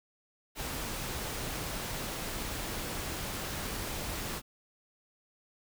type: noise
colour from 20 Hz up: pink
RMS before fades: -37 dBFS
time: 0.55-4.42 s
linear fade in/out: 50 ms
effects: none